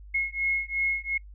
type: beating tone pair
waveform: sine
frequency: 2166 / 2168.8 Hz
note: C#7 / C#7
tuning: -41 / -38 cents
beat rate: 2.8 Hz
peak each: -28 dBFS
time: 0.14-1.18 s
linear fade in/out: 10 ms
effects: noise-tail reverb RT60 0.1 s tail -24 dB re dry + added 50 Hz sine -43 dBFS peak until 1.34 s